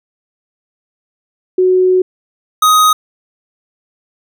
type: tone pair in turn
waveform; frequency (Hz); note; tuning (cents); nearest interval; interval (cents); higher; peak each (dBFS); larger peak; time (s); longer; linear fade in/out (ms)
sine / square; 369.3 / 1253; F#4 / D#6; -3 / +12; octave + major sixth; 2115; second; -7; neither; 1.58-2.02 / 2.62-2.93; first; 5
effects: none